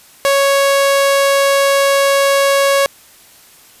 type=tone; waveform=sawtooth; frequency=554.4 Hz; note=C#5; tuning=in tune; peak=-6 dBFS; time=0.25-2.86 s; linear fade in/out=0 ms; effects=white hiss -44 dBFS RMS until 3.8 s + resampled to 32000 Hz